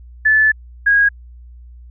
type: tone pair in turn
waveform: sine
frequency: 1740 / 1642.3 Hz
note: A6 / G#6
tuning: -20 / -20 cents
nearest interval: minor second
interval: 100 cents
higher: first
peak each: -9 dBFS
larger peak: neither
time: 0.25-0.52 / 0.86-1.09 s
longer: first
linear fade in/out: 10 ms
effects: added 60 Hz sine -36 dBFS peak until 1.9 s